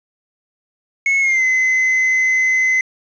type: tone with pitch glide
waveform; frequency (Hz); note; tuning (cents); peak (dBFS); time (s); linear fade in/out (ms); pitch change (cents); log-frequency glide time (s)
triangle; 2190 to 2043; C#7 to C7; -22 to -42; -11; 1.06-2.81; 2; -120; 1.2-1.44
effects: resampled to 16000 Hz + 7-bit